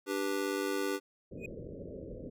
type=chord; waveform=square; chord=G major; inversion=second; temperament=just; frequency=294 / 392 / 490 Hz; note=D4 / G4 / B4; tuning=+2 / 0 / -14 cents; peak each=-37 / -35 / -39 dBFS; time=0.06-1 s; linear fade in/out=50 ms
type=low-pass noise; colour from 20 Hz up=white; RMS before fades=-44 dBFS; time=1.31-2.3 s; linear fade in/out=10 ms; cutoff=580 Hz; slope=96 dB/octave
type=tone with exponential growth; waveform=triangle; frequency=2489 Hz; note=D#7; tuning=in tune; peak=-35 dBFS; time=1.37-1.46 s; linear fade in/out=5 ms; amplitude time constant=18 ms
effects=none